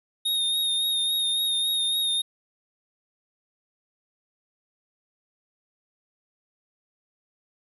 square tone with vibrato, 3704 Hz, A#7, 12 cents flat, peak -23 dBFS, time 0.25-2.22 s, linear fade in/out 10 ms, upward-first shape sine, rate 3.6 Hz, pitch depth 30 cents each way, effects 10-bit

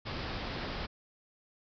pink low-pass noise, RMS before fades -38 dBFS, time 0.05-0.87 s, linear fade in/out 20 ms, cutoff 5200 Hz, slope 96 dB/octave, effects none

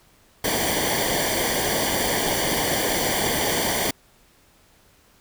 pink noise with comb filter, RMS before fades -23 dBFS, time 0.44-3.91 s, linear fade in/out 5 ms, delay 0.76 ms, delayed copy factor -0.8, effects pink hiss -57 dBFS RMS until 5.2 s

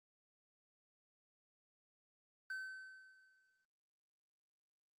triangle tone with exponential decay, 1533 Hz, G6, 39 cents flat, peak -38 dBFS, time 2.5-3.65 s, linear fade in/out 2 ms, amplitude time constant 250 ms, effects Opus 32 kbps

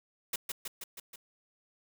white noise with echo, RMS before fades -33 dBFS, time 0.33-0.36 s, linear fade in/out 5 ms, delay 160 ms, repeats 5, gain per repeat -3 dB, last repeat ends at 1.16 s, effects none

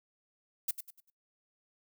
violet noise with echo, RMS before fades -31 dBFS, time 0.68-0.71 s, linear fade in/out 5 ms, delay 98 ms, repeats 4, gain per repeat -9 dB, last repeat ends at 1.102 s, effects noise-tail reverb RT60 0.2 s tail -24 dB re dry

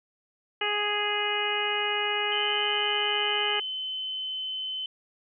harmonic tone, 415.3 Hz, G#4, in tune, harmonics 1 / 2 / 3 / 4 / 5 / 6 / 7, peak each -33 / -33 / -35 / -34 / -33 / -34 / -30 dBFS, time 0.61-3.6 s, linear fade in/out 5 ms
sine tone, 3051 Hz, G7, 48 cents flat, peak -30 dBFS, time 2.32-4.86 s, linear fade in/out 2 ms
effects none

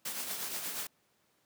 white noise with tremolo, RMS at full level -36 dBFS, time 0.05-0.87 s, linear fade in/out 5 ms, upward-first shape triangle, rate 8.4 Hz, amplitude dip 50%, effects pink hiss -72 dBFS RMS until 1.45 s + high-pass 150 Hz 12 dB/octave

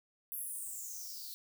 violet noise with high-pass filter sweep, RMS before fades -43 dBFS, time 0.32-1.34 s, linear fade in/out 0 ms, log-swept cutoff 12000 to 4100 Hz, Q 7.9, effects none

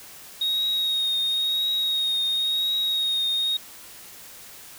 sine tone with vibrato, 3748 Hz, A#7, 9 cents sharp, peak -19 dBFS, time 0.41-3.57 s, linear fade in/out 5 ms, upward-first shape triangle, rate 0.96 Hz, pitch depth 29 cents each way, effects tanh soft clip ceiling -20 dBFS + white hiss -44 dBFS RMS until 4.78 s

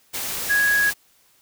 sine tone in noise, 1661.2 Hz, G#6, in tune, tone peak -16 dBFS, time 0.49-0.91 s, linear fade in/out 20 ms, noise white, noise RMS -28 dBFS, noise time 0.13-0.94 s, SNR +9 dB, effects white hiss -59 dBFS RMS until 1.41 s

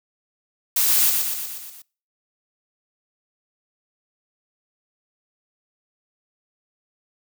blue noise with echo, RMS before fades -19 dBFS, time 0.76-1.1 s, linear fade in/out 5 ms, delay 120 ms, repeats 6, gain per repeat -4 dB, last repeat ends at 1.82 s, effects noise-tail reverb RT60 0.4 s tail -25 dB re dry

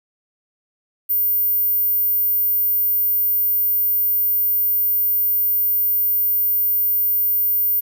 sine tone, 14500 Hz, A#9, 49 cents flat, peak -14 dBFS, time 1.09-7.81 s, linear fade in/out 20 ms, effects tanh soft clip ceiling -12 dBFS + 9-bit

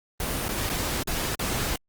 pink noise with dropouts, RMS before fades -28 dBFS, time 0.2-1.76 s, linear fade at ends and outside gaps 2 ms, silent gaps 0.483-0.49 / 0.693-0.698 / 1.03-1.073 / 1.351-1.393 s, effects Opus 24 kbps

